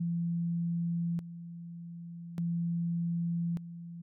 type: tone with tremolo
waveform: sine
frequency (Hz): 170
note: F3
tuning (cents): -46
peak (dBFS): -29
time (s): 0-4.02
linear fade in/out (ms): 10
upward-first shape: square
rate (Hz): 0.42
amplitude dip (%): 75
effects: none